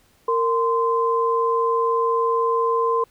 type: tone pair together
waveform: sine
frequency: 461 / 1035 Hz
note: A#4 / C6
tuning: -19 / -19 cents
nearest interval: octave + major second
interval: 1400 cents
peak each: -20 dBFS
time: 0.28-3.04 s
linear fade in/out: 5 ms
effects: pink hiss -59 dBFS RMS until 3.1 s